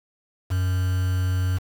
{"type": "tone with quantisation", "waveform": "triangle", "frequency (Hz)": 92.1, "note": "F#2", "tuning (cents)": -7, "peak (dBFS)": -18, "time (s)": [0.5, 1.59], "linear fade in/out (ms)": 20, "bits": 6, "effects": []}